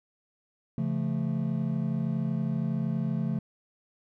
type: chord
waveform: triangle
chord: Db augmented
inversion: none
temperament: equal with one note detuned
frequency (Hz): 138.59 / 171.12 / 220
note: Db3 / F3 / A3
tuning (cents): 0 / -35 / 0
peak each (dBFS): -29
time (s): 0.78-3.39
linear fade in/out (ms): 2
effects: none